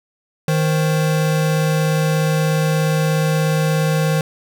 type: tone pair together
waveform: square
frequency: 156.38 / 526 Hz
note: D#3 / C5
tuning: +9 / +9 cents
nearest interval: octave + major sixth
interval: 2100 cents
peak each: -16 / -24 dBFS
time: 0.48-4.21 s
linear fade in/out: 2 ms
effects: none